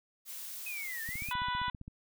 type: noise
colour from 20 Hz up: blue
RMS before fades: -43 dBFS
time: 0.25-1.34 s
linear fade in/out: 50 ms
type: linear two-way sweep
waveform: sine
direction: down then up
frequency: 2564 to 1760 to 2564 Hz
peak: -38 dBFS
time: 0.66-1.32 s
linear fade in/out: 5 ms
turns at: 1.03 s
type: click train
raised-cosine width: 5 ms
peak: -32 dBFS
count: 13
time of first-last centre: 1.09-1.879 s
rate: 15.2 Hz
type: harmonic tone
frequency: 493.9 Hz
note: B4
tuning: in tune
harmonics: 2 / 3 / 4 / 5 / 6 / 7 / 8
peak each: -33 / -39 / -43 / -49 / -45 / -42 / -51 dBFS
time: 1.31-1.7 s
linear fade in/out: 2 ms
effects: none